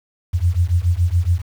sine beating tone pair, 83.8 / 90.9 Hz, E2 / F#2, +29 / -30 cents, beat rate 7.1 Hz, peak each -17 dBFS, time 0.33-1.42 s, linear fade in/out 20 ms, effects 7-bit

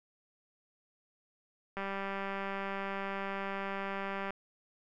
click train, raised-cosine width 0.5 ms, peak -23 dBFS, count 498, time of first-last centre 1.77-4.306 s, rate 196 Hz, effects none

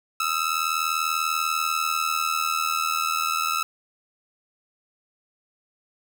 sawtooth ring-modulated tone, 1308 Hz, E6, 14 cents flat, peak -16 dBFS, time 0.2-3.63 s, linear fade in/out 0 ms, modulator 40.1 Hz, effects none

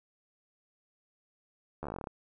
slowing click train, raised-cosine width 1 ms, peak -24 dBFS, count 13, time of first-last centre 1.83-2.072 s, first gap 12 ms, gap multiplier 1.09, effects none

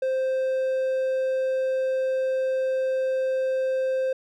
triangle tone, 523.3 Hz, C5, in tune, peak -20 dBFS, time 0.02-4.13 s, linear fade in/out 5 ms, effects none

